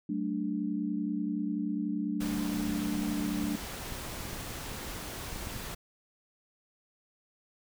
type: chord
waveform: sine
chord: D major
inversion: first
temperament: equal with one note detuned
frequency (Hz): 189.65 / 220 / 293.7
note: F#3 / A3 / D4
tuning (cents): +43 / 0 / 0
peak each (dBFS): -35 / -34 / -33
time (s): 0.09-3.56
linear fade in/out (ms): 5
type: noise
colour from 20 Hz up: pink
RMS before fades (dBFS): -40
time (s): 2.2-5.75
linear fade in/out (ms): 10
type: clicks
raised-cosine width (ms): 5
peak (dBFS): -29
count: 12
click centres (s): 3.441 / 3.923 / 4.207 / 4.254 / 4.331 / 4.507 / 4.716 / 5.328 / 5.361 / 5.471 / 5.523 / 5.563
effects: none